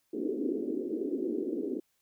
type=band-pass noise; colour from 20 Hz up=white; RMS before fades=-33 dBFS; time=0.13-1.8 s; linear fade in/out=10 ms; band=250 to 410 Hz; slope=48 dB/octave; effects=white hiss -75 dBFS RMS until 2.01 s